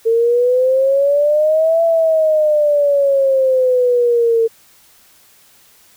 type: exponential two-way sweep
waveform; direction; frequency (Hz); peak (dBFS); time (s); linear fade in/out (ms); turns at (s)
sine; up then down; 450.5 to 669 to 450.5; -10; 0.05-4.48; 20; 1.83
effects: white hiss -49 dBFS RMS until 5.96 s